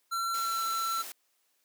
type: tone with pitch glide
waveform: square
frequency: 1357 to 1342.2 Hz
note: E6 to E6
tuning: +50 to +31 cents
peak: -30 dBFS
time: 0.11-1.03 s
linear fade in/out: 20 ms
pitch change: -19 cents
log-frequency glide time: 0.36-0.64 s
type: noise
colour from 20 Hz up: white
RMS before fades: -42 dBFS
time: 0.34-1.12 s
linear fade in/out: 2 ms
effects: white hiss -73 dBFS RMS until 1.64 s + high-pass 300 Hz 12 dB/octave